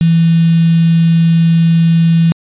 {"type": "tone with quantisation", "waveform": "sine", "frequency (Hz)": 165.7, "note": "E3", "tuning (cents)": 9, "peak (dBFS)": -6, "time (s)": [0.01, 2.32], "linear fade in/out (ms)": 0, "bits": 4, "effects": ["resampled to 8000 Hz"]}